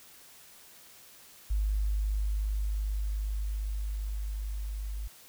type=tone with level ramp; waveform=sine; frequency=51.3 Hz; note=G#1; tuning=21 cents flat; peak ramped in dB=-25 to -33 dBFS; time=1.5-5.08 s; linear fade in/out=10 ms; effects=white hiss -54 dBFS RMS until 5.28 s